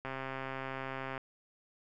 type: click train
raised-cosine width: 0.5 ms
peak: -24 dBFS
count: 151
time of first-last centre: 0.05-1.178 s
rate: 133 Hz
effects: none